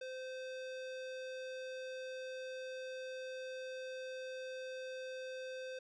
square tone with low-pass filter, 517 Hz, C5, 21 cents flat, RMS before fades -45 dBFS, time 0.01-5.79 s, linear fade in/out 5 ms, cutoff 4600 Hz, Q 1.1, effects none

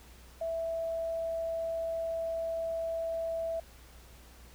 sine tone, 659.3 Hz, E5, in tune, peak -31 dBFS, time 0.41-3.6 s, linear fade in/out 5 ms, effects added 60 Hz sine -53 dBFS peak until 4.54 s + pink hiss -57 dBFS RMS until 4.54 s

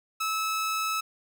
sawtooth tone, 1300 Hz, E6, 24 cents flat, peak -23 dBFS, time 0.2-1.01 s, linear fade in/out 10 ms, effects none

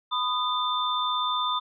sine tone cluster, 1002 / 1238 / 3562 Hz, B5 / D#6 / A7, +25 / -9 / +21 cents, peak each -28 / -28 / -29 dBFS, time 0.11-1.6 s, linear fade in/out 20 ms, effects none

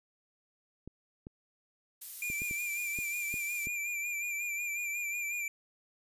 clicks, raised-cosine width 3 ms, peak -31 dBFS, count 8, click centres 0.876 / 1.269 / 2.301 / 2.419 / 2.511 / 2.988 / 3.341 / 3.671 s
violet noise, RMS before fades -41 dBFS, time 2.01-3.67 s, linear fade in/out 10 ms
square tone with vibrato, 2381 Hz, D7, 23 cents sharp, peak -34 dBFS, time 2.22-5.48 s, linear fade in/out 2 ms, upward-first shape sine, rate 5.5 Hz, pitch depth 44 cents each way
effects resampled to 32000 Hz

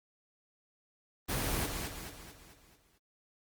pink noise with echo, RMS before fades -33 dBFS, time 1.28-1.67 s, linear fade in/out 20 ms, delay 220 ms, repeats 6, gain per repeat -6 dB, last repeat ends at 2.99 s, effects Opus 24 kbps

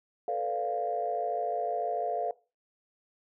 sine chord, B half-diminished seventh, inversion third, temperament equal with one note detuned, 440 / 493.9 / 580.2 / 698.5 Hz, A4 / B4 / D5 / F5, 0 / 0 / -21 / 0 cents, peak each -35 / -36 / -36 / -30 dBFS, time 0.28-2.31 s, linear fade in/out 2 ms, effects noise-tail reverb RT60 0.3 s tail -20 dB re dry + tanh soft clip ceiling -18 dBFS

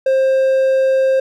triangle tone, 530 Hz, C5, 22 cents sharp, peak -9 dBFS, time 0.06-1.2 s, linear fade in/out 5 ms, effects none

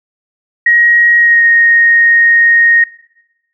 sine tone with pitch glide, 1891 to 1862.8 Hz, A#6 to A#6, +24 to -2 cents, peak -5 dBFS, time 0.66-2.84 s, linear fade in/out 5 ms, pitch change -26 cents, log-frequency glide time 1.17-1.44 s, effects noise-tail reverb RT60 0.9 s tail -19 dB re dry

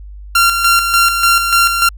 sawtooth tone with tremolo, 1378 Hz, F6, 24 cents flat, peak -4 dBFS, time 0.35-1.89 s, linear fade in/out 5 ms, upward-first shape square, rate 3.4 Hz, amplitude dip 50%, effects added 50 Hz sine -29 dBFS peak until 1.97 s

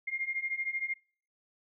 sine beating tone pair, 2114 / 2127 Hz, C7 / C7, +17 / +28 cents, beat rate 13 Hz, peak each -36 / -34 dBFS, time 0.07-0.94 s, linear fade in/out 10 ms, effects noise-tail reverb RT60 0.5 s tail -25 dB re dry

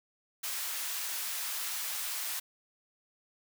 white high-pass noise, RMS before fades -36 dBFS, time 0.43-2.4 s, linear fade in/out 10 ms, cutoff 920 Hz, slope 12 dB/octave, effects none

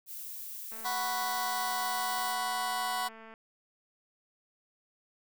violet noise, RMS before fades -42 dBFS, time 0.06-2.36 s, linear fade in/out 50 ms
click train, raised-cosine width 0.5 ms, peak -36 dBFS, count 585, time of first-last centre 0.72-3.339 s, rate 223 Hz
sawtooth chord, F# suspended fourth, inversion none, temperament just, 740 / 986.7 / 1110 Hz, F#5 / B5 / C#6, 0 / -2 / +2 cents, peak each -30 / -31 / -33 dBFS, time 0.84-3.09 s, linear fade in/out 20 ms
effects none

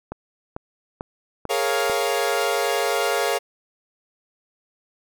click train, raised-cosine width 1 ms, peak -16 dBFS, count 5, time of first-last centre 0.12-1.898 s, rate 2.25 Hz
sawtooth chord, Bb minor seventh, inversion third, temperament equal, 415.3 / 466.2 / 554.4 / 698.5 Hz, Ab4 / Bb4 / Db5 / F5, 0 / 0 / 0 / 0 cents, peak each -22 dBFS, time 1.49-3.39 s, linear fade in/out 20 ms
effects none

